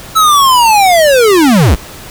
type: linear sweep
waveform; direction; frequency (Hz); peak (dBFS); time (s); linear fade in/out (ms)
square; down; 1318 to 43.65; -5; 0.15-1.76; 20
effects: pink hiss -30 dBFS RMS until 2.1 s